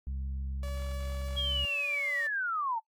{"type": "harmonic tone", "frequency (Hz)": 66.9, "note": "C2", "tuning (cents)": 39, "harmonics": [1, 2, 3], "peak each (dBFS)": [-33, -48, -51], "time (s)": [0.07, 1.65], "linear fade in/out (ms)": 0}
{"type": "tone", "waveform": "sawtooth", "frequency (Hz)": 573, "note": "D5", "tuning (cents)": -43, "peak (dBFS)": -38, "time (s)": [0.63, 2.27], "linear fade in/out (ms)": 2}
{"type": "linear sweep", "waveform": "sine", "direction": "down", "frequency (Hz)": [3315, 861], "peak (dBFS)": -29, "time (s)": [1.36, 2.8], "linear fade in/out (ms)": 20}
{"effects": ["noise-tail reverb RT60 0.1 s tail -20 dB re dry", "AAC 64 kbps"]}